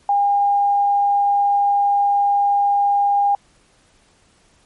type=tone; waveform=sine; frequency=808 Hz; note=G#5; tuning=48 cents flat; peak=-13 dBFS; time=0.09-3.35 s; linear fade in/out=2 ms; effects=pink hiss -56 dBFS RMS until 4.65 s + MP3 48 kbps